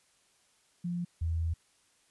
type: tone pair in turn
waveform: sine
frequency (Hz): 174.61 / 82.26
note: F3 / E2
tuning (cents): 0 / -3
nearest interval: octave + minor second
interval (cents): 1303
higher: first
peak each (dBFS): -31 / -28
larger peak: second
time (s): 0.84-1.05 / 1.21-1.54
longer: second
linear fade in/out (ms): 10
effects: white hiss -68 dBFS RMS until 2.1 s + resampled to 24000 Hz